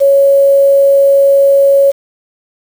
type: tone with quantisation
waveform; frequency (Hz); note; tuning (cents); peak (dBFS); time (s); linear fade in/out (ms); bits
sine; 554.4; C#5; 0; -4; 0-1.92; 20; 5
effects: none